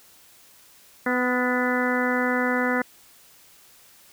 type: harmonic tone with a mistuned harmonic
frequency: 250.1 Hz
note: B3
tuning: 22 cents sharp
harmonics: 1 / 2 / 3 / 4 / 5 / 6 / 7 / 8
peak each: -25 / -27 / -32 / -32 / -33 / -29 / -29 / -31 dBFS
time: 1.06-2.82 s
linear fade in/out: 5 ms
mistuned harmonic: 6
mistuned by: -40 cents
effects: white hiss -53 dBFS RMS until 4.12 s